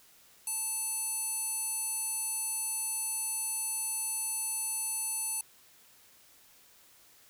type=tone with band-pass filter; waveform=square; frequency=880 Hz; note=A5; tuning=in tune; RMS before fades=-34 dBFS; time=0.47-5.41 s; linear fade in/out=2 ms; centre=10000 Hz; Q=5.7; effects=white hiss -60 dBFS RMS until 7.29 s